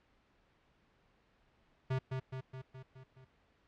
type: tone with echo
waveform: square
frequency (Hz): 130.81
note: C3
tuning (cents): 0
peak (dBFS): -32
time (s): 1.9-1.99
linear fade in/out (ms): 10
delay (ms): 210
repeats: 6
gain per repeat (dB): -4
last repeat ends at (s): 3.25
effects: pink hiss -71 dBFS RMS until 3.67 s + low-pass 3000 Hz 12 dB/octave